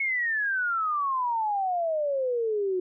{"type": "exponential sweep", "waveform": "sine", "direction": "down", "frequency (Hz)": [2207, 360], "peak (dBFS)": -24, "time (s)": [0, 2.8], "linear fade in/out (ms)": 5, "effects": []}